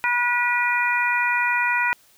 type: harmonic tone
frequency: 485.2 Hz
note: B4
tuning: 31 cents flat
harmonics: 2 / 3 / 4 / 5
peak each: -24 / -24 / -24 / -24 dBFS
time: 0.04-1.93 s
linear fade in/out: 0 ms
effects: white hiss -56 dBFS RMS until 2.17 s